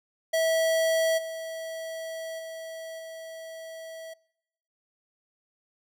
square tone with level steps, 650 Hz, E5, 24 cents flat, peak -23 / -35 / -38 / -40 dBFS, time 0.33-4.14 s, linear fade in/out 10 ms, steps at 1.17 / 2.38 / 2.98 s, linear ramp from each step 20 ms, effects noise-tail reverb RT60 0.9 s tail -26 dB re dry

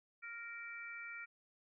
harmonic tone, 465.9 Hz, A#4, 1 cent flat, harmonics 3 / 4 / 5, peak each -49 / -52 / -48 dBFS, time 0.22-1.26 s, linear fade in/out 20 ms, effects none

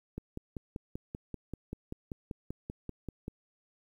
click train, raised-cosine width 3 ms, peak -25 dBFS, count 17, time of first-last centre 0.18-3.281 s, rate 5.16 Hz, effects 10-bit

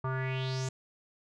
square tone with low-pass filter sweep, 130.81 Hz, C3, in tune, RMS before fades -33 dBFS, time 0.04-0.69 s, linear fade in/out 5 ms, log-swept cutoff 1100 to 7400 Hz, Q 4.7, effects none

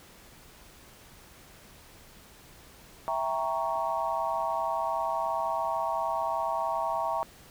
sine chord, E diminished seventh, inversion none, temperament equal with one note detuned, 659.3 / 789.4 / 932.3 / 1108.7 Hz, E5 / G5 / Bb5 / Db6, 0 / +12 / 0 / 0 cents, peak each -32 / -34 / -31 / -34 dBFS, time 3.08-7.23 s, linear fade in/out 0 ms, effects pink hiss -53 dBFS RMS until 7.5 s

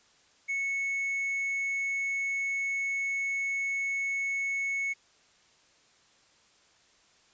sine tone with tanh clipping, 2205 Hz, C#7, 10 cents flat, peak -29 dBFS, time 0.48-4.94 s, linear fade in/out 20 ms, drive 3 dB, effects white hiss -63 dBFS RMS until 7.33 s + resampled to 16000 Hz

